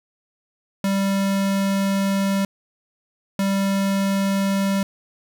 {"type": "tone bursts at uneven times", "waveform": "square", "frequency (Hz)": 196, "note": "G3", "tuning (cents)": 0, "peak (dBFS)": -19, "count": 2, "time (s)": [[0.84, 2.45], [3.39, 4.83]], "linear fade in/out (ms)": 2, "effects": ["10-bit"]}